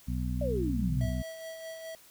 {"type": "harmonic tone", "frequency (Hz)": 62, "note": "B1", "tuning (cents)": 7, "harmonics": [1, 2, 3, 4], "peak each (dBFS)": [-32, -35, -37, -38], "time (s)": [0.07, 1.23], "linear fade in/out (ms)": 20}
{"type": "exponential sweep", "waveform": "sine", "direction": "down", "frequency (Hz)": [610, 99.7], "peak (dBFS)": -30, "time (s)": [0.41, 1.09], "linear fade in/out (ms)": 5}
{"type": "tone with tremolo", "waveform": "square", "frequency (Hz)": 650, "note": "E5", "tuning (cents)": -24, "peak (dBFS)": -39, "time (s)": [1.01, 1.95], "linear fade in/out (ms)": 0, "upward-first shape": "sine", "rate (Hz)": 4.8, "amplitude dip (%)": 40}
{"effects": ["white hiss -57 dBFS RMS until 2.1 s"]}